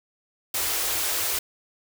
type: band-stop noise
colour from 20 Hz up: white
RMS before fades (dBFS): -26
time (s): 0.54-1.39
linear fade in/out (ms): 5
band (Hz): 110 to 290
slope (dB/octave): 48
effects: none